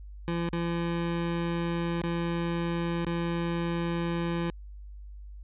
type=tone with dropouts; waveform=25% pulse; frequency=170 Hz; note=F3; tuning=46 cents flat; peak=-24 dBFS; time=0.28-4.5 s; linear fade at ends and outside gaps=0 ms; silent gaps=0.49-0.53 / 2.016-2.037 / 3.048-3.067 s; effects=added 50 Hz sine -41 dBFS peak until 5.43 s + resampled to 8000 Hz